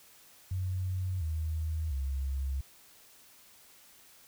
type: tone with pitch steps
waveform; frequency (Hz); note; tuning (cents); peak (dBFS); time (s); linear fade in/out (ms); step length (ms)
sine; 92.5 / 79.14 / 67.71; F#2 / D#2 / C#2; 0 / +30 / -40; -30; 0.51-2.61; 5; 700
effects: white hiss -58 dBFS RMS until 4.27 s